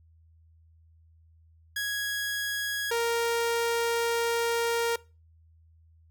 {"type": "tone pair in turn", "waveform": "sawtooth", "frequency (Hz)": [1661.2, 466.2], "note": ["G#6", "A#4"], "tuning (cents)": [0, 0], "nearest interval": "octave + minor seventh", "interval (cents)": 2200, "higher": "first", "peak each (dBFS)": [-25, -21], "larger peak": "second", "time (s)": [[1.76, 2.91], [2.91, 4.96]], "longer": "second", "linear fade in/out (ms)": 5, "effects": ["noise-tail reverb RT60 0.3 s tail -21 dB re dry", "added 81 Hz sine -56 dBFS peak until 6.1 s"]}